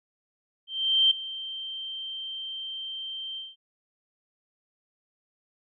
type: tone with ADSR envelope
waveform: sine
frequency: 3136 Hz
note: G7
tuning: in tune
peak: -16 dBFS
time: 0.67-3.56 s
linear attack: 440 ms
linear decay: 5 ms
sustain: -17 dB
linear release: 190 ms
effects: none